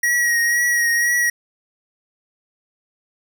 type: tone with vibrato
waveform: square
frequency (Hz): 1900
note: A#6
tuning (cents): +33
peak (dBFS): -16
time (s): 0.03-1.3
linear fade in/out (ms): 5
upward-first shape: triangle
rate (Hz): 2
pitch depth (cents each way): 33
effects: none